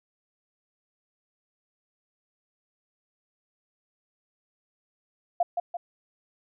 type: tone with echo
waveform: sine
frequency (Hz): 698.5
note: F5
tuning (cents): 0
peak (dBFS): -19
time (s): 5.4-5.43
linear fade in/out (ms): 5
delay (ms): 170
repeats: 2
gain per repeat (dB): -5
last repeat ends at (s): 5.77
effects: none